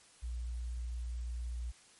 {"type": "tone", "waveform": "sine", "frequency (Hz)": 59.8, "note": "A#1", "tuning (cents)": 45, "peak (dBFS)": -36, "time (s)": [0.22, 1.72], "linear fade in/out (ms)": 20, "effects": ["white hiss -61 dBFS RMS until 1.99 s", "MP3 48 kbps"]}